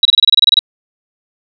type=tone bursts; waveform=sine; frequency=3876 Hz; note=B7; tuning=33 cents flat; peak=-4 dBFS; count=12; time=0.03-0.591 s; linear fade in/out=2 ms; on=22 ms; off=27 ms; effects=none